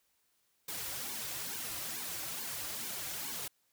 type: noise with flanger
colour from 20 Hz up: white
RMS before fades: -40 dBFS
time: 0.68-3.48 s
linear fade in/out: 5 ms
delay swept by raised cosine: 1.5 to 4.7 ms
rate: 2.3 Hz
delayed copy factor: -1
effects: white hiss -75 dBFS RMS until 3.72 s